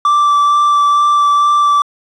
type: tone with vibrato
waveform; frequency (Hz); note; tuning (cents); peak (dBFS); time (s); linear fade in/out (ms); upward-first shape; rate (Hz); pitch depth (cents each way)
triangle; 1168; D6; -10; -6; 0.05-1.82; 2; sine; 2.2; 10
effects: resampled to 22050 Hz + 7-bit